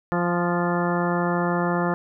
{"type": "harmonic tone with a mistuned harmonic", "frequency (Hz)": 174.61, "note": "F3", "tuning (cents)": 0, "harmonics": [1, 2, 3, 4, 5, 6, 7, 8, 10], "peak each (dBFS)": [-24, -27, -29, -30, -31, -32, -32, -33, -34], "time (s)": [0.12, 1.94], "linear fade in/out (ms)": 0, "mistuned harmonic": 5, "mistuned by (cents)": -16, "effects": []}